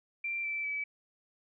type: tone with pitch steps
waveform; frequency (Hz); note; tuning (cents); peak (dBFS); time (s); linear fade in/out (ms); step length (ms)
sine; 2360 / 2328 / 2295; D7 / D7 / D7; +8 / -16 / -40; -32; 0.24-0.84; 5; 200
effects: none